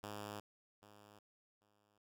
5% pulse tone with echo, 103.83 Hz, G#2, in tune, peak -34 dBFS, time 0.03-0.4 s, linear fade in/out 5 ms, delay 790 ms, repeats 2, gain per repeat -15 dB, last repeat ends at 1.98 s, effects none

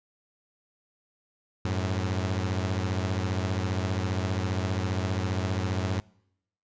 sawtooth beating tone pair, 92.5 / 107.5 Hz, F#2 / A2, 0 / -40 cents, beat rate 15 Hz, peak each -24 / -27 dBFS, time 1.65-6 s, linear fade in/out 0 ms, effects noise-tail reverb RT60 0.8 s tail -25 dB re dry + resampled to 16000 Hz

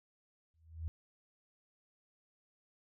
sine tone with exponential growth, 81 Hz, E2, 30 cents flat, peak -33 dBFS, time 0.54-0.88 s, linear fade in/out 0 ms, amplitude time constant 72 ms, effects none

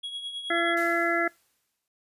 triangle tone with tremolo, 3322 Hz, G#7, in tune, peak -29 dBFS, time 0.03-0.75 s, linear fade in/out 10 ms, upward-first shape triangle, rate 9.5 Hz, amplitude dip 60%
harmonic tone, 339.1 Hz, E4, 49 cents sharp, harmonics 1 / 2 / 4 / 5 / 6, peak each -29 / -29 / -29 / -29 / -29 dBFS, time 0.5-1.28 s, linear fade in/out 5 ms
white noise with exponential decay, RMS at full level -43 dBFS, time 0.77-1.88 s, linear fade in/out 1 ms, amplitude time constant 240 ms
effects noise-tail reverb RT60 0.2 s tail -23 dB re dry + resampled to 32000 Hz

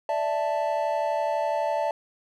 triangle chord, D suspended second, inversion none, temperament equal, 587.3 / 659.3 / 880 Hz, D5 / E5 / A5, 0 / 0 / 0 cents, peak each -26 dBFS, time 0.09-1.91 s, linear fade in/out 2 ms, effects none

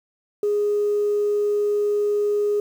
sine tone, 413.8 Hz, G#4, 6 cents flat, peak -17 dBFS, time 0.43-2.6 s, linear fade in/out 2 ms, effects tanh soft clip ceiling -14 dBFS + 8-bit

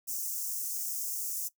white high-pass noise, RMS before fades -35 dBFS, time 0.07-1.49 s, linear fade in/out 20 ms, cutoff 5700 Hz, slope 48 dB/octave, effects noise-tail reverb RT60 0.1 s tail -18 dB re dry

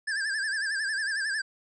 square tone with vibrato, 1669 Hz, G#6, 8 cents sharp, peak -28 dBFS, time 0.07-1.42 s, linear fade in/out 10 ms, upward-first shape sine, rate 11 Hz, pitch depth 110 cents each way, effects resampled to 22050 Hz

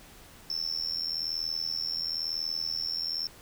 triangle tone with amplitude modulation, 5360 Hz, E8, 28 cents sharp, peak -24 dBFS, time 0.5-3.27 s, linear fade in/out 2 ms, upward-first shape sine, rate 81 Hz, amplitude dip 95%, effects tanh soft clip ceiling -20 dBFS + pink hiss -52 dBFS RMS until 3.41 s

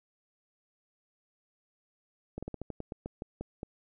slowing click train, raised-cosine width 2 ms, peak -24 dBFS, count 12, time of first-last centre 2.38-3.631 s, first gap 46 ms, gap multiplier 1.17, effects none

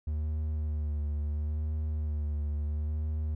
triangle tone with vibrato, 75.4 Hz, D2, 46 cents sharp, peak -27 dBFS, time 0.07-3.35 s, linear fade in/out 5 ms, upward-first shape sine, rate 0.73 Hz, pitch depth 39 cents each way, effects none

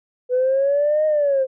sine linear two-way sweep, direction up then down, 493.9 to 622.3 to 517 Hz, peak -14 dBFS, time 0.29-1.47 s, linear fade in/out 50 ms, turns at 1.06 s, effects tanh soft clip ceiling -11 dBFS

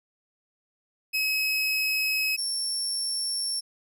30% pulse tone pair in turn, 2559 / 5449 Hz, D#7 / F8, +48 / -44 cents, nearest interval octave + minor second, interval 1308 cents, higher second, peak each -21 / -23 dBFS, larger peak first, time 1.13-2.37 / 2.37-3.61 s, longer neither, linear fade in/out 20 ms, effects none

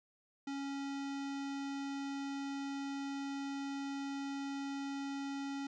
square tone, 277.2 Hz, C#4, in tune, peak -39 dBFS, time 0.47-5.67 s, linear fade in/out 5 ms, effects resampled to 16000 Hz

